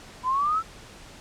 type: exponential sweep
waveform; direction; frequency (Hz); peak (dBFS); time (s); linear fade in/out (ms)
sine; up; 995 to 1348; -21; 0.23-0.63; 50
effects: pink hiss -46 dBFS RMS until 1.2 s + low-pass 8000 Hz 12 dB/octave